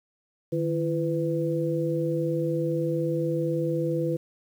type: tone cluster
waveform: sine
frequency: 153.4 / 335.9 / 500 Hz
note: D#3 / E4 / B4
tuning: -24 / +33 / +21 cents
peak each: -28 dBFS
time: 0.52-4.17 s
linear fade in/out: 10 ms
effects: 9-bit